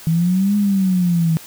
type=exponential two-way sweep; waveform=sine; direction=up then down; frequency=159.5 to 207.7 to 159.5 Hz; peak=-13 dBFS; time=0.07-1.37 s; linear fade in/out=0 ms; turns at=0.56 s; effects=white hiss -39 dBFS RMS until 1.46 s